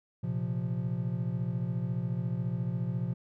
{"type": "chord", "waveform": "triangle", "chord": "Bb suspended second", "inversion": "none", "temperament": "equal", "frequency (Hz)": [116.54, 130.81, 174.61], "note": ["Bb2", "C3", "F3"], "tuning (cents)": [0, 0, 0], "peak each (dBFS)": -32, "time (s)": [0.23, 3.14], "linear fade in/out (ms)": 10, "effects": []}